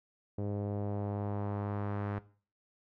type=tone with low-pass filter sweep; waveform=sawtooth; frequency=102 Hz; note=G#2; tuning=31 cents flat; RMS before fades=-36 dBFS; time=0.38-2.19 s; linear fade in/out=5 ms; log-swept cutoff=500 to 1500 Hz; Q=1.5; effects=noise-tail reverb RT60 0.4 s tail -17 dB re dry